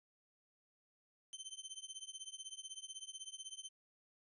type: tone with tremolo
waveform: 20% pulse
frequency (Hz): 3093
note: G7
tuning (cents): -24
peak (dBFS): -38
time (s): 1.33-3.69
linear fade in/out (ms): 0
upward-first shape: triangle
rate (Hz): 16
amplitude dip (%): 100
effects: resampled to 24000 Hz